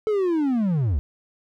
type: linear sweep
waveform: triangle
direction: down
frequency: 440 to 61 Hz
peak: -17 dBFS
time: 0.07-0.99 s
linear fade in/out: 0 ms
effects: none